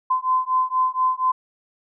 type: beating tone pair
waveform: sine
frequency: 1025 / 1029.2 Hz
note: C6 / C6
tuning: -36 / -29 cents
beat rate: 4.2 Hz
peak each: -21 dBFS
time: 0.1-1.32 s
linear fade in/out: 10 ms
effects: none